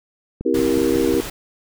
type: click train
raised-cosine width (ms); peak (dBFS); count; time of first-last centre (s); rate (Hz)
3; -15; 5; 0.41-1.141; 5.47
type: chord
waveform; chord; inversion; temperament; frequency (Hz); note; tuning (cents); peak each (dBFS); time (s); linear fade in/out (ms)
sine; C dominant seventh; none; just; 261.6 / 327 / 392.4 / 470.9; C4 / E4 / G4 / Bb4; 0 / -14 / +2 / +18; -22 / -20 / -21 / -21; 0.45-1.21; 10
type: noise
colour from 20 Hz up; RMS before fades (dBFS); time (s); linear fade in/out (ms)
pink; -30; 0.54-1.3; 5
effects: none